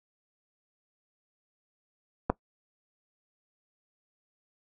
clicks, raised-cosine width 1 ms, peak -24 / -9 dBFS, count 2, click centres 2.296 / 2.3 s, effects noise-tail reverb RT60 0.1 s tail -21 dB re dry

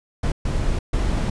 brown noise bursts at uneven times, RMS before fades -21 dBFS, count 3, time 0.23-0.32 / 0.45-0.79 / 0.93-1.3 s, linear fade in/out 5 ms, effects resampled to 22050 Hz

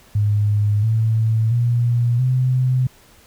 sine tone with pitch steps, 104 / 111.46 / 119.46 / 128.04 Hz, G#2 / A2 / A#2 / C3, +3 / +23 / +43 / -37 cents, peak -14 dBFS, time 0.15-2.87 s, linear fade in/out 5 ms, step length 680 ms, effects pink hiss -50 dBFS RMS until 3.26 s

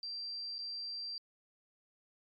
sine tone with dropouts, 4710 Hz, D8, 4 cents sharp, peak -39 dBFS, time 0.03-1.18 s, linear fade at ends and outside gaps 1 ms, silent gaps 0.583-0.589 s, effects AAC 64 kbps

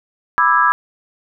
sine chord, E dominant seventh, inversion second, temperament just, 988.9 / 1186.7 / 1318.5 / 1648.1 Hz, B5 / D6 / E6 / G#6, +2 / +18 / 0 / -14 cents, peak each -16 dBFS, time 0.38-0.72 s, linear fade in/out 0 ms, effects none

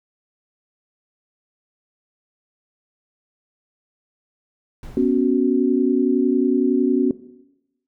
brown noise with exponential decay, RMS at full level -33 dBFS, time 4.83-5.66 s, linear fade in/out 1 ms, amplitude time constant 180 ms
sine chord, B suspended second, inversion none, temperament just, 246.9 / 277.8 / 370.4 Hz, B3 / C#4 / F#4, 0 / +4 / +2 cents, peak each -19 dBFS, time 4.97-7.11 s, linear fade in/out 2 ms
effects noise-tail reverb RT60 0.9 s tail -17 dB re dry

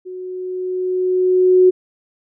sine tone with level ramp, 367.9 Hz, F#4, 10 cents flat, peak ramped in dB -28 to -6 dBFS, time 0.05-1.71 s, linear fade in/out 20 ms, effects none

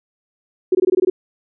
sine tone bursts, 369.6 Hz, F#4, 2 cents flat, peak -11 dBFS, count 8, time 0.72-1.1 s, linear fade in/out 5 ms, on 30 ms, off 20 ms, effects none

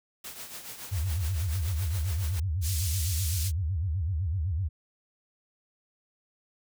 white noise with tremolo, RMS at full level -39 dBFS, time 0.24-2.4 s, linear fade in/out 5 ms, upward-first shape triangle, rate 7.1 Hz, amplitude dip 65%
sine tone with vibrato, 85.7 Hz, F2, 32 cents flat, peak -26 dBFS, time 0.91-4.69 s, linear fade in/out 20 ms, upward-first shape sine, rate 7.9 Hz, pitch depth 260 cents each way
pink band-pass noise, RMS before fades -35 dBFS, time 2.61-3.52 s, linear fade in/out 50 ms, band 5500 to 16000 Hz, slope 12 dB/octave
effects none

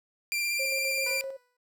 sawtooth tone with vibrato, 2374 Hz, D7, 18 cents sharp, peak -24 dBFS, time 0.32-1.21 s, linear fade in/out 0 ms, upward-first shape sine, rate 16 Hz, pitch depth 18 cents each way
sine tone with tremolo, 538 Hz, C5, 48 cents sharp, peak -32 dBFS, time 0.59-1.37 s, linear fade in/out 10 ms, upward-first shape square, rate 7.7 Hz, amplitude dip 45%
15% pulse tone with exponential decay, 493.9 Hz, B4, in tune, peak -31 dBFS, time 1.06-1.57 s, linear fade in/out 5 ms, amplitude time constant 110 ms
effects noise-tail reverb RT60 0.1 s tail -25 dB re dry

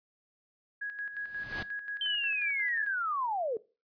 sine tone with tremolo, 1661.2 Hz, G#6, in tune, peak -33 dBFS, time 0.81-2.95 s, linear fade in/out 10 ms, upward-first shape square, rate 5.6 Hz, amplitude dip 55%
pink noise with exponential growth, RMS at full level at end -36 dBFS, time 1.12-1.63 s, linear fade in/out 5 ms, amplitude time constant 110 ms
sine linear sweep, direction down, 3136 to 421.2 Hz, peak -29 dBFS, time 2.01-3.57 s, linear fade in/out 2 ms
effects noise-tail reverb RT60 0.3 s tail -18 dB re dry + resampled to 11025 Hz

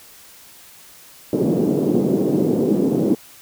white band-pass noise, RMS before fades -18 dBFS, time 1.33-3.15 s, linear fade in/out 2 ms, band 170 to 390 Hz, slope 24 dB/octave, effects white hiss -45 dBFS RMS until 3.41 s

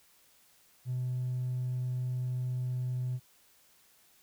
sine tone with hard clipping, 126 Hz, B2, 35 cents sharp, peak -31 dBFS, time 0.85-3.2 s, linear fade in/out 50 ms, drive 1 dB, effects white hiss -64 dBFS RMS until 4.22 s

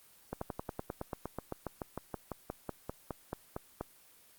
slowing click train, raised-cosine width 1 ms, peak -22 dBFS, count 24, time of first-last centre 0.33-3.81 s, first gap 84 ms, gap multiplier 1.05, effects white hiss -61 dBFS RMS until 4.38 s + Opus 24 kbps

